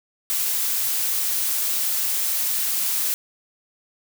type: noise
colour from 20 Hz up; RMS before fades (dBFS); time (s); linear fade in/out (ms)
blue; -23; 0.3-3.14; 0
effects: none